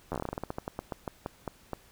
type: slowing click train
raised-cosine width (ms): 1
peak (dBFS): -19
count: 21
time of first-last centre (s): 0.12-1.733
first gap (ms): 11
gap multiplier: 1.18
effects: pink hiss -59 dBFS RMS until 1.91 s